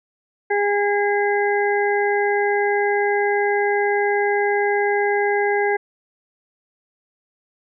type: harmonic tone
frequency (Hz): 408.4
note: G#4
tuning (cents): -29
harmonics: 1 / 2 / 4 / 5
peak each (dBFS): -19 / -22 / -25 / -26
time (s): 0.5-5.77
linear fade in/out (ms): 10
effects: none